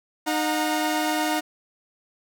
sawtooth tone cluster, 307.2 / 724 / 930 Hz, D#4 / F#5 / A#5, -22 / -38 / -4 cents, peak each -21 / -23 / -26 dBFS, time 0.26-1.41 s, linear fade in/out 20 ms, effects none

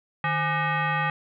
sine tone with frequency modulation, 523.3 Hz, C5, in tune, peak -22 dBFS, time 0.24-1.1 s, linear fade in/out 2 ms, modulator 678 Hz, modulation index 2.7, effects none

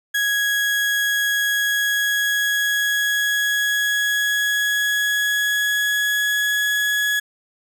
35% pulse tone with pitch glide, 1661.2 to 1681.5 Hz, G#6 to G#6, 0 to +21 cents, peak -16 dBFS, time 0.14-7.2 s, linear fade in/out 10 ms, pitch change +21 cents, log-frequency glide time 1.41-6.51 s, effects none

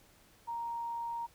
sine tone, 934 Hz, A#5, 3 cents sharp, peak -35 dBFS, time 0.47-1.27 s, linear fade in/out 20 ms, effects pink hiss -63 dBFS RMS until 1.34 s

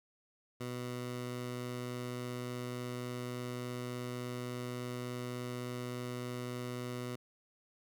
15% pulse tone, 123.47 Hz, B2, in tune, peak -32 dBFS, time 0.6-7.16 s, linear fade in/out 10 ms, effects none

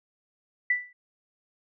sine tone with exponential decay, 1975.5 Hz, B6, in tune, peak -18 dBFS, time 0.7-0.93 s, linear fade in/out 5 ms, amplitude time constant 50 ms, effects none

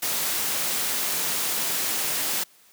white noise, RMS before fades -26 dBFS, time 0.02-2.44 s, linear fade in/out 10 ms, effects white hiss -56 dBFS RMS until 2.72 s + high-pass 150 Hz 12 dB/octave

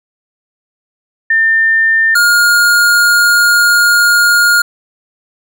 sine / square tone pair in turn, 1800 / 1421.9 Hz, A6 / F6, +39 / +31 cents, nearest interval major third, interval 408 cents, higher first, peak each -7 dBFS, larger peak neither, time 1.3-2.15 / 2.15-4.62 s, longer second, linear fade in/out 5 ms, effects none

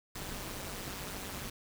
pink noise with amplitude modulation, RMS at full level -38 dBFS, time 0.15-1.5 s, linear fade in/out 5 ms, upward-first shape sine, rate 194 Hz, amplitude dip 75%, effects none

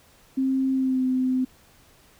sine tone with pitch glide, 265 to 257.2 Hz, C4 to C4, +22 to -30 cents, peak -20 dBFS, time 0.37-1.45 s, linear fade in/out 10 ms, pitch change -52 cents, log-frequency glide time 0.72-1.04 s, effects pink hiss -56 dBFS RMS until 2.19 s

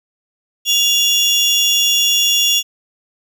30% pulse tone pair together, 2809 / 3398 Hz, F7 / G#7, +9 / +39 cents, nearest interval minor third, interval 330 cents, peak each -12 dBFS, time 0.65-2.63 s, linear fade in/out 50 ms, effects none

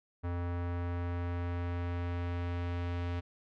square tone with low-pass filter sweep, 87.31 Hz, F2, in tune, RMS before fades -35 dBFS, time 0.23-3.21 s, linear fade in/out 20 ms, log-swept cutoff 1500 to 3000 Hz, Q 1, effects none

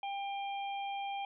harmonic tone, 796 Hz, G5, 26 cents sharp, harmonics 1 / 3 / 4, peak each -36 / -46 / -48 dBFS, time 0.03-1.25 s, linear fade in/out 2 ms, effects none

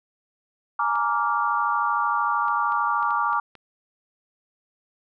sine chord, Bb dominant seventh, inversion third, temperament just, 839.1 / 932.3 / 1165.4 / 1398.5 Hz, Ab5 / Bb5 / D6 / F6, +18 / 0 / -14 / +2 cents, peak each -29 / -26 / -23 / -28 dBFS, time 0.79-3.4 s, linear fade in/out 5 ms
clicks, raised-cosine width 0.3 ms, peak -29 dBFS, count 7, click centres 0.956 / 2.482 / 2.722 / 3.028 / 3.107 / 3.33 / 3.553 s
effects none

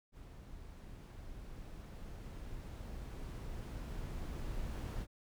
brown noise with level ramp, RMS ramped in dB -52 to -40 dBFS, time 0.12-5.07 s, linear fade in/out 50 ms, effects none

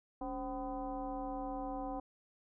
sine tone with frequency modulation, 523.3 Hz, C5, in tune, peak -37 dBFS, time 0.21-2 s, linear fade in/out 5 ms, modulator 243 Hz, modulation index 1.7, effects none

